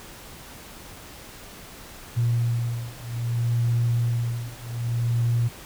sine beating tone pair, 117.9 / 118.52 Hz, A#2 / A#2, +20 / +29 cents, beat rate 0.62 Hz, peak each -24 dBFS, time 2.16-5.49 s, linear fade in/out 20 ms, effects tanh soft clip ceiling -14 dBFS + pink hiss -43 dBFS RMS until 5.65 s

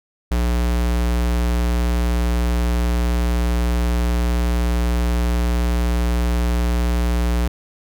square tone, 59.6 Hz, A#1, 39 cents sharp, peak -17 dBFS, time 0.31-7.48 s, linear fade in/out 5 ms, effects none

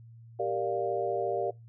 sine chord, G minor seventh, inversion none, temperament equal, 392 / 466.2 / 587.3 / 698.5 Hz, G4 / Bb4 / D5 / F5, 0 / 0 / 0 / 0 cents, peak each -33 dBFS, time 0.39-1.51 s, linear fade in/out 10 ms, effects noise-tail reverb RT60 0.2 s tail -22 dB re dry + added 115 Hz sine -48 dBFS peak until 1.68 s

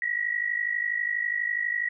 sine tone pair together, 1895 / 1947.2 Hz, A#6 / B6, +28 / -25 cents, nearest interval unison, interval 47 cents, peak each -28 dBFS, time 0.02-1.89 s, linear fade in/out 2 ms, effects none

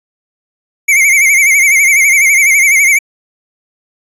square tone with vibrato, 2200 Hz, C#7, 14 cents flat, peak -6 dBFS, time 0.88-2.99 s, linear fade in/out 10 ms, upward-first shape sine, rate 12 Hz, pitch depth 93 cents each way, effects resampled to 32000 Hz

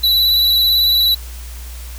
square tone with vibrato, 3951 Hz, B7, in tune, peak -11 dBFS, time 0.03-1.15 s, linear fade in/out 10 ms, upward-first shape square, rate 18 Hz, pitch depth 18 cents each way, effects added 60 Hz sine -28 dBFS peak until 1.98 s + white hiss -38 dBFS RMS until 1.98 s

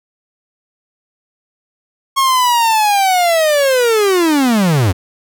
45% pulse linear sweep, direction down, 1094 to 82.41 Hz, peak -10 dBFS, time 2.16-4.93 s, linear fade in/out 20 ms, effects none

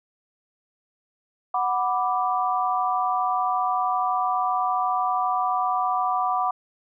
sine chord, B minor, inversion second, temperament equal, 740 / 987.8 / 1174.7 Hz, F#5 / B5 / D6, 0 / 0 / 0 cents, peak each -24 / -27 / -25 dBFS, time 1.54-6.51 s, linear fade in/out 5 ms, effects none

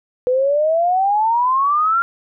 sine exponential sweep, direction up, 493.9 to 1396.9 Hz, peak -13 dBFS, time 0.27-2.02 s, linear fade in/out 0 ms, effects none

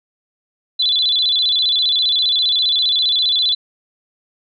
sine tone with vibrato, 3721 Hz, A#7, 4 cents flat, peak -13 dBFS, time 0.79-3.55 s, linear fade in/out 10 ms, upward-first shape square, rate 15 Hz, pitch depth 130 cents each way, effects none

